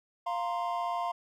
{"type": "chord", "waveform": "triangle", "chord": "F suspended fourth", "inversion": "none", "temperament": "just", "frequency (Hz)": [698.5, 931.3, 1047.7], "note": ["F5", "Bb5", "C6"], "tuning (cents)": [0, -2, 2], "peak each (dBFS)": [-31, -34, -33], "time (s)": [0.26, 1.12], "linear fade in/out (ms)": 10, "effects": []}